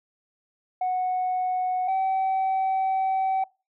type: tone pair in turn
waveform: sine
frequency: 737 / 764.7 Hz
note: F#5 / G5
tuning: -7 / -43 cents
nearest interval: minor second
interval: 64 cents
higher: second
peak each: -21 / -19 dBFS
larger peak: second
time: 0.81-1.88 / 1.88-3.44 s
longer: second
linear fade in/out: 5 ms
effects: noise-tail reverb RT60 0.3 s tail -25 dB re dry + tanh soft clip ceiling -20 dBFS